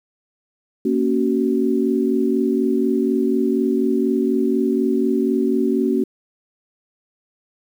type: chord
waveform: sine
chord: F# major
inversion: first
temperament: equal with one note detuned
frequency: 233.1 / 277.2 / 375.4 Hz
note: A#3 / C#4 / F#4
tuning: 0 / 0 / +25 cents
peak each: -20 dBFS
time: 0.85-6.04 s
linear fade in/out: 5 ms
effects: 8-bit